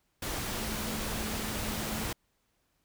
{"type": "tone in noise", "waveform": "sine", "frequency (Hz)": 216.5, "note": "A3", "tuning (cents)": -28, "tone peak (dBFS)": -39, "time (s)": [0.6, 2.04], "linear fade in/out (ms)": 5, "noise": "pink", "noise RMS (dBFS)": -35, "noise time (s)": [0.22, 2.13], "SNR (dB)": -7, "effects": ["pink hiss -75 dBFS RMS until 2.84 s"]}